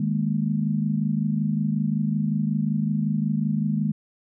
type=chord; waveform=sine; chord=D# suspended fourth; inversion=none; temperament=equal; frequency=155.56 / 207.7 / 233.1 Hz; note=D#3 / G#3 / A#3; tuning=0 / 0 / 0 cents; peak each=-25 / -24 / -28 dBFS; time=0-3.92 s; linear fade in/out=5 ms; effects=none